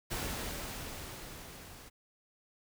pink noise with level ramp, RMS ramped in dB -36 to -52 dBFS, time 0.1-1.9 s, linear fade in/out 20 ms, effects none

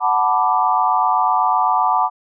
sine chord, B minor seventh, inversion second, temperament equal, 740 / 880 / 987.8 / 1174.7 Hz, F#5 / A5 / B5 / D6, 0 / 0 / 0 / 0 cents, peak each -19 dBFS, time 0-2.1 s, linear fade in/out 50 ms, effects none

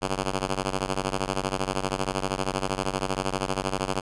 5% pulse ring-modulated tone, 95.3 Hz, G2, 48 cents flat, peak -12 dBFS, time 0.01-4.01 s, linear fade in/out 20 ms, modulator 54 Hz, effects resampled to 24000 Hz

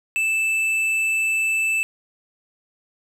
triangle tone with tanh clipping, 2638 Hz, E7, 1 cent sharp, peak -20 dBFS, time 0.16-1.83 s, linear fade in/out 0 ms, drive 12 dB, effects none

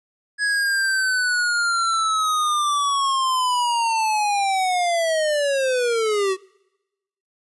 square linear sweep, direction down, 1678 to 370 Hz, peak -19 dBFS, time 0.38-6.37 s, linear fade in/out 50 ms, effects noise-tail reverb RT60 1.0 s tail -26 dB re dry + resampled to 24000 Hz

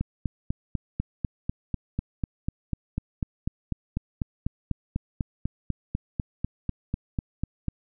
click train, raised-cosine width 5 ms, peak -14 dBFS, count 32, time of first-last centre 0.01-7.683 s, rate 4.04 Hz, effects none

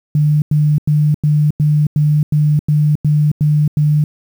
sine tone bursts, 149.8 Hz, D3, 35 cents sharp, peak -9 dBFS, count 11, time 0.15-4.04 s, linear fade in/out 2 ms, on 270 ms, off 92 ms, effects 7-bit

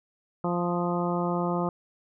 harmonic tone with a mistuned harmonic, 174.61 Hz, F3, in tune, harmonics 1 / 2 / 3 / 4 / 5 / 6 / 7, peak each -28 / -31 / -33 / -34 / -35 / -36 / -36 dBFS, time 0.44-1.69 s, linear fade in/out 2 ms, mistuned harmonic 7, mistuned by +23 cents, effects none

